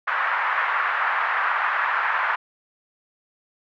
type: band-pass noise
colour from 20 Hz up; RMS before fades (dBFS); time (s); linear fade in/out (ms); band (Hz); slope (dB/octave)
pink; -23; 0.07-2.36; 10; 1000 to 1800; 24
effects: none